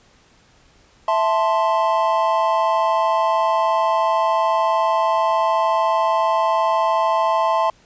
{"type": "chord", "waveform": "triangle", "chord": "A minor", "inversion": "second", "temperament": "equal", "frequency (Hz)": [659.3, 880, 1046.5], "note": ["E5", "A5", "C6"], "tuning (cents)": [0, 0, 0], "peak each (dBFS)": -18, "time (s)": [1.08, 7.7], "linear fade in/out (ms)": 2, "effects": ["pink hiss -54 dBFS RMS until 7.85 s", "resampled to 16000 Hz"]}